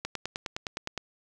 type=click train; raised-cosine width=0.2 ms; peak=-15 dBFS; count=10; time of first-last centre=0.05-0.977 s; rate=9.71 Hz; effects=none